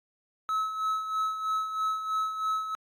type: tone with tremolo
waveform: triangle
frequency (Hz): 1292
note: E6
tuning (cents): -35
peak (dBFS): -23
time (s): 0.49-2.75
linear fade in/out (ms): 0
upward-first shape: sine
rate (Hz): 3.1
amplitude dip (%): 60
effects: AAC 64 kbps